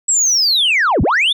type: linear two-way sweep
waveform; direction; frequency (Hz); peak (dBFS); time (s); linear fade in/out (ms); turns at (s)
sine; down then up; 7880 to 42.91 to 3652; -9; 0.08-1.33; 10; 1.02
effects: tanh soft clip ceiling -9 dBFS